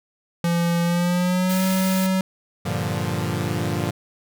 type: tone with pitch glide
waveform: square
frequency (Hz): 170.9 to 188.53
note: F3 to F#3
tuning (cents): -37 to +33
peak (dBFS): -19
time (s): 0.44-2.21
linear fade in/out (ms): 2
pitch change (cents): +170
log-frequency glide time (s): 0.83-1.65
type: band-stop noise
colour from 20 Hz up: white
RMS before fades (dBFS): -31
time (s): 1.49-2.07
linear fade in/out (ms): 10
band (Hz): 460 to 1200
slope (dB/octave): 48
type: chord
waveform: sawtooth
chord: G minor seventh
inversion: none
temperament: equal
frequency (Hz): 98 / 116.54 / 146.83 / 174.61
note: G2 / Bb2 / D3 / F3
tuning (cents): 0 / 0 / 0 / 0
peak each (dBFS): -24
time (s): 2.65-3.91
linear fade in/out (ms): 10
effects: none